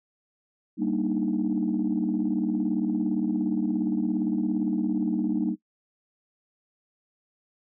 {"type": "chord", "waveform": "sine", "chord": "Eb major seventh", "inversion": "first", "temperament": "equal", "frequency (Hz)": [196, 233.1, 293.7, 311.1], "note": ["G3", "Bb3", "D4", "Eb4"], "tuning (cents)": [0, 0, 0, 0], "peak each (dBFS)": [-28, -27, -30, -27], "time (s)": [0.77, 5.56], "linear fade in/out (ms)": 50, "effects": ["noise-tail reverb RT60 0.1 s tail -21 dB re dry", "tanh soft clip ceiling -16 dBFS"]}